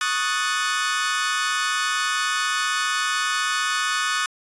sawtooth chord, D# half-diminished seventh, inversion third, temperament equal, 1108.7 / 1244.5 / 1480 / 1760 Hz, C#6 / D#6 / F#6 / A6, 0 / 0 / 0 / 0 cents, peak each -26 / -22 / -22 / -24 dBFS, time 0.01-4.26 s, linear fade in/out 2 ms, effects resampled to 22050 Hz

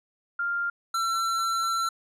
sine / square tone pair in turn, 1396.9 / 1347.9 Hz, F6 / E6, 0 / +38 cents, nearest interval minor second, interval 62 cents, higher first, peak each -25 dBFS, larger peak neither, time 0.39-0.7 / 0.94-1.89 s, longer second, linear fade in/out 5 ms, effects low-pass 10000 Hz 12 dB/octave

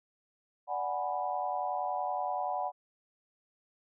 sine chord, G# half-diminished seventh, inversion second, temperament equal, 587.3 / 740 / 830.6 / 987.8 Hz, D5 / F#5 / G#5 / B5, 0 / 0 / 0 / 0 cents, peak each -39 / -33 / -38 / -38 dBFS, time 0.67-2.72 s, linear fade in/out 50 ms, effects none

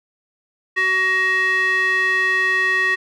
square tone with band-pass filter, 375.8 Hz, F#4, 27 cents sharp, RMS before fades -18 dBFS, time 0.76-2.96 s, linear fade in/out 20 ms, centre 2000 Hz, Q 5.9, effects none

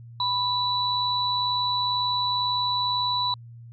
sine tone pair together, 987.8 / 3951 Hz, B5 / B7, 0 / 0 cents, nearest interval 2 octaves, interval 2400 cents, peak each -25 dBFS, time 0.2-3.34 s, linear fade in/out 2 ms, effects added 117 Hz sine -41 dBFS peak until 3.72 s

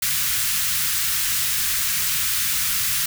white band-stop noise, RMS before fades -22 dBFS, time 0.02-3.06 s, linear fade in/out 5 ms, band 170 to 1300 Hz, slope 24 dB/octave, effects none

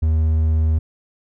triangle tone, 79.1 Hz, D#2, 29 cents sharp, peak -12 dBFS, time 0.02-0.79 s, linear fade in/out 10 ms, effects none

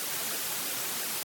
white noise with flanger, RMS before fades -33 dBFS, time 0-1.23 s, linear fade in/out 0 ms, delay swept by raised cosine 0.89 to 4.19 ms, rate 2.9 Hz, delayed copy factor -0.55, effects high-pass 150 Hz 12 dB/octave + AAC 64 kbps

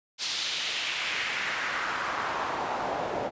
pink noise with band-pass filter sweep, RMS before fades -31 dBFS, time 0.18-3.31 s, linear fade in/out 50 ms, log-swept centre 4400 to 580 Hz, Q 1.8, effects resampled to 16000 Hz

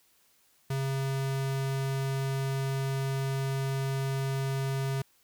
square tone, 135.3 Hz, C#3, 42 cents flat, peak -29 dBFS, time 0.7-5.02 s, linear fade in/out 5 ms, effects white hiss -66 dBFS RMS until 5.23 s

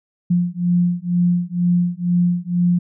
sine beating tone pair, 174.9 / 177 Hz, F3 / F3, +3 / +23 cents, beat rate 2.1 Hz, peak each -18 dBFS, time 0.3-2.79 s, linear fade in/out 10 ms, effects none

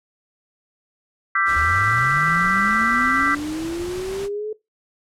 sine chord, E minor seventh, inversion third, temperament equal with one note detuned, 1174.7 / 1345.4 / 1568 / 1975.5 Hz, D6 / E6 / G6 / B6, 0 / +35 / 0 / 0 cents, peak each -22 dBFS, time 1.35-3.35 s, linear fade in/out 5 ms
pink noise, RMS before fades -35 dBFS, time 1.45-4.29 s, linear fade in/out 50 ms
sine linear sweep, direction up, 70.8 to 434.1 Hz, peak -24 dBFS, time 1.56-4.53 s, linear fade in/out 5 ms
effects noise-tail reverb RT60 0.2 s tail -20 dB re dry + low-pass 10000 Hz 12 dB/octave

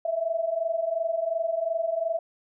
sine tone pair together, 644.2 / 667 Hz, E5 / E5, -40 / +20 cents, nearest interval minor second, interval 60 cents, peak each -29 / -26 dBFS, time 0.05-2.19 s, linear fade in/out 5 ms, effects none

